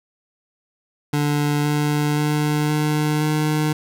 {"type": "tone with pitch steps", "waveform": "25% pulse", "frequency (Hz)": [146.83, 148.28, 149.74, 151.22, 152.71], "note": ["D3", "D3", "D3", "D#3", "D#3"], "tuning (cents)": [0, 17, 34, -49, -32], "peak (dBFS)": -14, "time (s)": [1.13, 3.73], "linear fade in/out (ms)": 5, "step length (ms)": 520, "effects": []}